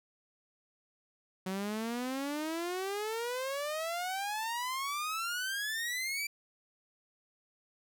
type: exponential sweep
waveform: sawtooth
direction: up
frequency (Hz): 185 to 2349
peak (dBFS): -30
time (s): 1.46-6.27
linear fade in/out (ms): 5
effects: none